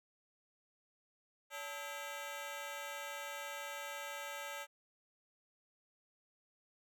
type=ring-modulated tone; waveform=15% pulse; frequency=726 Hz; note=F#5; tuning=33 cents flat; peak=-33 dBFS; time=1.5-4.67 s; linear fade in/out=50 ms; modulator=158 Hz; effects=none